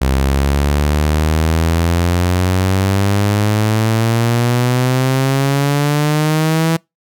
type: exponential sweep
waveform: sawtooth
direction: up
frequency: 65.6 to 164.81 Hz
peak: -8 dBFS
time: 0.01-6.77 s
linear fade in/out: 10 ms
effects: noise-tail reverb RT60 0.2 s tail -26 dB re dry